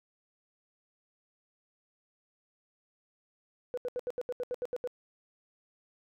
sine tone bursts, 493.9 Hz, B4, in tune, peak -30 dBFS, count 11, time 3.74-4.874 s, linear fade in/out 0 ms, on 34 ms, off 76 ms, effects tanh soft clip ceiling -27 dBFS

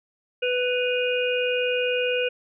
harmonic tone with a mistuned harmonic, 496 Hz, B4, 7 cents sharp, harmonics 1 / 3 / 5 / 6, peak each -23 / -32 / -28 / -30 dBFS, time 0.42-2.29 s, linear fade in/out 10 ms, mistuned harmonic 6, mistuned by -82 cents, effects none

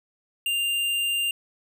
triangle tone with hard clipping, 2794 Hz, F7, in tune, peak -24 dBFS, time 0.46-1.31 s, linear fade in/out 2 ms, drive 17 dB, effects none

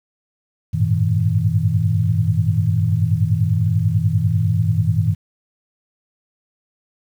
sine tone cluster, 95.9 / 105.5 / 116.3 / 159.5 Hz, G2 / G#2 / A#2 / D#3, -37 / +28 / -4 / +43 cents, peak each -20 dBFS, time 0.73-5.15 s, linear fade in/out 20 ms, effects 8-bit

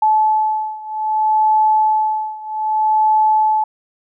sine beating tone pair, 864 / 864.63 Hz, A5 / A5, -32 / -31 cents, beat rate 0.63 Hz, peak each -15 / -17 dBFS, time 0.02-3.64 s, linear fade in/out 5 ms, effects none

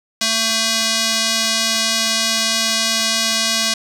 square tone with band-pass filter, 224.2 Hz, A3, 33 cents sharp, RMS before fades -18 dBFS, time 0.21-3.74 s, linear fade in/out 5 ms, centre 5000 Hz, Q 1.4, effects none

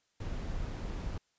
brown noise, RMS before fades -37 dBFS, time 0.2-1.18 s, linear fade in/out 5 ms, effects white hiss -75 dBFS RMS until 1.38 s + resampled to 16000 Hz

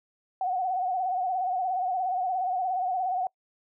sine tone with vibrato, 740 Hz, F#5, in tune, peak -25 dBFS, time 0.41-3.27 s, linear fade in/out 2 ms, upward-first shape sine, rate 17 Hz, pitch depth 67 cents each way, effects noise-tail reverb RT60 0.1 s tail -26 dB re dry

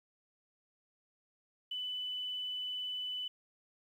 sine tone with quantisation, 2994 Hz, F#7, 20 cents sharp, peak -36 dBFS, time 1.71-3.28 s, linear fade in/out 5 ms, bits 11, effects none

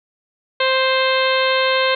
harmonic tone, 524 Hz, C5, 2 cents sharp, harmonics 1 / 2 / 3 / 4 / 5 / 6 / 7 / 8, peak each -18 / -21 / -23 / -24 / -25 / -26 / -26 / -27 dBFS, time 0.6-1.95 s, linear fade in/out 5 ms, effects none

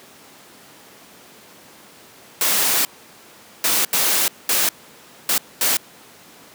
white noise bursts at uneven times, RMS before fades -18 dBFS, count 6, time 2.41-2.85 / 3.64-3.85 / 3.93-4.28 / 4.49-4.69 / 5.29-5.38 / 5.61-5.77 s, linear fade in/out 2 ms, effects pink hiss -45 dBFS RMS until 6.54 s + high-pass 200 Hz 12 dB/octave

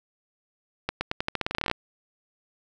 accelerating click train, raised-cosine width 0.3 ms, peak -10 dBFS, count 17, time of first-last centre 0.89-1.714 s, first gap 120 ms, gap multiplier 0.87, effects none

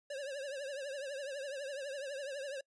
square tone with vibrato, 554.4 Hz, C#5, in tune, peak -40 dBFS, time 0.1-2.61 s, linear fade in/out 5 ms, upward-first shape triangle, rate 12 Hz, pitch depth 120 cents each way, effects noise-tail reverb RT60 0.1 s tail -26 dB re dry + resampled to 22050 Hz

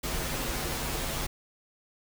pink noise with comb filter, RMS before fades -32 dBFS, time 0.03-1.27 s, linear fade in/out 10 ms, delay 10 ms, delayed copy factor -0.65, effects none

